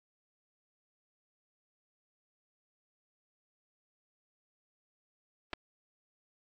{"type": "clicks", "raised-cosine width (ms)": 0.3, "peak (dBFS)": [-20, -20], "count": 2, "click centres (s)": [5.532, 5.535], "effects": ["AAC 32 kbps"]}